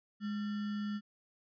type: tone with sample-and-hold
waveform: sine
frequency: 207.7 Hz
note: G#3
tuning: in tune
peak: -34 dBFS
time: 0.2-1.01 s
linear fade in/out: 50 ms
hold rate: 1575 Hz
effects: resampled to 11025 Hz